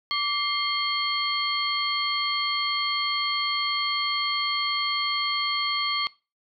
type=tone cluster; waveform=sine; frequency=1162 / 2113 / 3198 / 4359 Hz; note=D6 / C7 / G7 / C#8; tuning=-19 / +16 / +34 / -30 cents; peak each=-29 / -30 / -29 / -28 dBFS; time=0.11-6.07 s; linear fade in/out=0 ms; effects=noise-tail reverb RT60 0.3 s tail -21 dB re dry